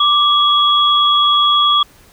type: tone pair together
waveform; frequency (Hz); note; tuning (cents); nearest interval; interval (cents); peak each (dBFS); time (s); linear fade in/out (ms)
sine; 1174.7 / 3336; D6 / G#7; 0 / +7; octave + tritone; 1807; -12; 0-1.83; 5
effects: pink hiss -47 dBFS RMS until 2.12 s